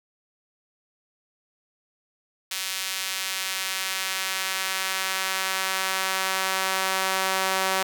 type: tone with high-pass filter sweep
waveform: sawtooth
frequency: 189.9 Hz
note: F#3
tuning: 45 cents sharp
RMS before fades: -27 dBFS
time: 2.51-7.83 s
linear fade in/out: 5 ms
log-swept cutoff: 2900 to 760 Hz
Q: 0.78
effects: none